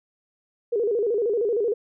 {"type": "tone with vibrato", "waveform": "sine", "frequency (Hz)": 440, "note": "A4", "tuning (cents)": 0, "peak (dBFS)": -20, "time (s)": [0.72, 1.74], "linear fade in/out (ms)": 10, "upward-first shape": "square", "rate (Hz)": 13, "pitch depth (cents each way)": 130, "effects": []}